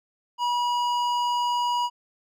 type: tone with hard clipping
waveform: sine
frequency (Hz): 968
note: B5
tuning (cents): -35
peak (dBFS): -24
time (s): 0.38-1.9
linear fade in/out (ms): 50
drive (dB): 11
effects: none

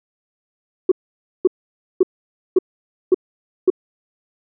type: tone bursts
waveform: sine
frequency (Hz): 370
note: F#4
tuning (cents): 0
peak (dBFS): -7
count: 6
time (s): 0.89-3.702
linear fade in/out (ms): 5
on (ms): 27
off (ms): 530
effects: tanh soft clip ceiling -4 dBFS

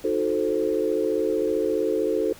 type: chord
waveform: sine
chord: D# diminished seventh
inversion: none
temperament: equal with one note detuned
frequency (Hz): 311.1 / 364.7 / 440 / 523.3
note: D#4 / F#4 / A4 / C5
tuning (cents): 0 / -25 / 0 / 0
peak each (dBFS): -28 / -27 / -24 / -28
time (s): 0.04-2.33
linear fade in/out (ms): 5
effects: pink hiss -47 dBFS RMS until 2.39 s

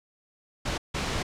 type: noise bursts at uneven times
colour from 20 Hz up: pink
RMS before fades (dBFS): -29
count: 2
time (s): 0.65-0.78 / 0.94-1.23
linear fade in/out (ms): 10
effects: low-pass 6000 Hz 12 dB/octave

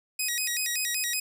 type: tone with vibrato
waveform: 10% pulse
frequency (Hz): 2188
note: C#7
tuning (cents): -23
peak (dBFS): -18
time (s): 0.19-1.2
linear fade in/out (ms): 5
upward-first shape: square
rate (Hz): 5.3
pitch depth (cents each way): 240
effects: none

